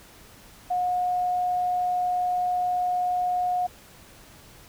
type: tone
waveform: sine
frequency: 722 Hz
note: F#5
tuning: 43 cents flat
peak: -22 dBFS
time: 0.7-3.67 s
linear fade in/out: 10 ms
effects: pink hiss -50 dBFS RMS until 4.68 s